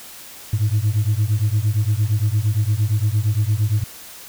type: beating tone pair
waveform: sine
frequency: 101.8 / 110.5 Hz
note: G#2 / A2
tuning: -34 / +8 cents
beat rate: 8.7 Hz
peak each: -17 dBFS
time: 0.53-3.84 s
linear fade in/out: 5 ms
effects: tanh soft clip ceiling -12 dBFS + white hiss -39 dBFS RMS until 4.28 s